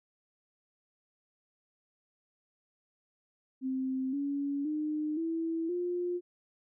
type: tone with pitch steps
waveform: sine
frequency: 261.9 / 282.3 / 304.3 / 328.1 / 353.7 Hz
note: C4 / C#4 / D#4 / E4 / F4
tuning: +2 / +32 / -38 / -8 / +22 cents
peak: -30 dBFS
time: 3.61-6.21 s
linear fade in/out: 50 ms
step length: 520 ms
effects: none